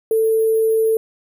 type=tone with sample-and-hold; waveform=sine; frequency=443.5 Hz; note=A4; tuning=14 cents sharp; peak=-13 dBFS; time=0.11-0.97 s; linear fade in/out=2 ms; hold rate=11025 Hz; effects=none